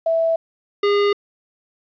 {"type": "tone pair in turn", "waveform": ["sine", "square"], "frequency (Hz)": [657, 407.2], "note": ["E5", "G#4"], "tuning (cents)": [-6, -34], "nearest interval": "minor sixth", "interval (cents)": 828, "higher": "first", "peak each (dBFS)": -15, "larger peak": "neither", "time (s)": [[0.06, 0.36], [0.83, 1.13]], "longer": "neither", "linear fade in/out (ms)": 5, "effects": ["resampled to 11025 Hz", "9-bit"]}